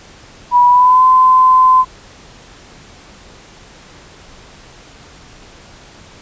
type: tone with pitch glide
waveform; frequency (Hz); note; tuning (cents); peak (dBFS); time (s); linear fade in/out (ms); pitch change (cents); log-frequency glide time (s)
sine; 977 to 1026.2; B5 to C6; -19 to -34; -5; 0.51-1.85; 50; +85; 0.68-1.04
effects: pink hiss -40 dBFS RMS until 6.21 s + resampled to 16000 Hz